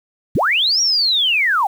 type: linear two-way sweep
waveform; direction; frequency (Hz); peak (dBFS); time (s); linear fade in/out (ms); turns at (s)
sine; up then down; 50.4 to 5720 to 733; -13; 0.35-1.67; 5; 0.81
effects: 7-bit